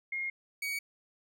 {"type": "tone pair in turn", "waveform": ["sine", "40% pulse"], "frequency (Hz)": [2139, 2252], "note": ["C7", "C#7"], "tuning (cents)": [38, 27], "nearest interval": "minor second", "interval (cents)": 89, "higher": "second", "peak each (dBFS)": [-32, -32], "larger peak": "neither", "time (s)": [[0.12, 0.3], [0.62, 0.79]], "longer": "first", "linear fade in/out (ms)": 5, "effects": []}